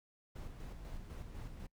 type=noise with tremolo; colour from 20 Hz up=brown; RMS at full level=-45 dBFS; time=0.35-1.67 s; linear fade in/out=10 ms; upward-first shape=square; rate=4 Hz; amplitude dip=40%; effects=noise-tail reverb RT60 0.1 s tail -23 dB re dry